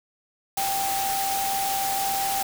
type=tone in noise; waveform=sine; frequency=784 Hz; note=G5; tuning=in tune; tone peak=-25 dBFS; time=0.57-2.43 s; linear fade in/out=5 ms; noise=white; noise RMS=-29 dBFS; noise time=0.57-2.43 s; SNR=+1 dB; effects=none